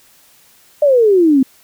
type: exponential sweep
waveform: sine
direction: down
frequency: 608 to 255 Hz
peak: -7 dBFS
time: 0.82-1.43 s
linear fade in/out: 5 ms
effects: white hiss -49 dBFS RMS until 1.63 s